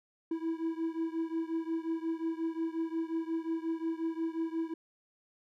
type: beating tone pair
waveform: triangle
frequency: 325.2 / 330.8 Hz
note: E4 / E4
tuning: -23 / +6 cents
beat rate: 5.6 Hz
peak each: -32 / -34 dBFS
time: 0.31-4.74 s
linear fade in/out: 5 ms
effects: none